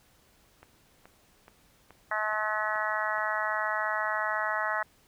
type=click train; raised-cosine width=0.5 ms; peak=-34 dBFS; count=7; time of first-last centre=0.63-3.183 s; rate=2.35 Hz
type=harmonic tone; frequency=214.2 Hz; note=A3; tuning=46 cents flat; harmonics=3 / 4 / 5 / 6 / 7 / 8 / 9; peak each=-35 / -35 / -35 / -35 / -35 / -35 / -35 dBFS; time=2.11-4.83 s; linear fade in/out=5 ms
effects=pink hiss -63 dBFS RMS until 5.07 s